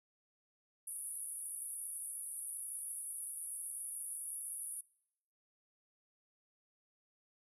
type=band-pass noise; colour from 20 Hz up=pink; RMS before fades=-44 dBFS; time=0.87-4.81 s; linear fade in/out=5 ms; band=9700 to 11000 Hz; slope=96 dB/octave; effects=noise-tail reverb RT60 0.8 s tail -24 dB re dry